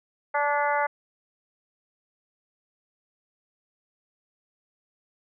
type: harmonic tone with a mistuned harmonic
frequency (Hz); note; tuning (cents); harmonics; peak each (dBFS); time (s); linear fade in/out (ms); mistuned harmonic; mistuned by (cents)
290.4; D4; -19; 2 / 3 / 4 / 5 / 6 / 7; -28 / -25 / -31 / -30 / -34 / -33; 0.34-0.87; 10; 6; -17
effects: none